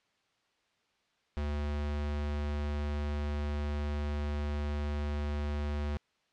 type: tone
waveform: square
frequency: 73.42 Hz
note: D2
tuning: in tune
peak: -32 dBFS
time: 1.37-5.97 s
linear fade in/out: 0 ms
effects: white hiss -73 dBFS RMS until 6.32 s + low-pass 4000 Hz 12 dB/octave